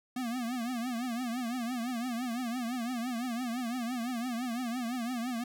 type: tone with vibrato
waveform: square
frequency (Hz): 241.9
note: B3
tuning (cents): -36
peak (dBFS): -33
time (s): 0.16-5.44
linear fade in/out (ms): 5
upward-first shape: triangle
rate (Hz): 5.9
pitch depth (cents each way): 140
effects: none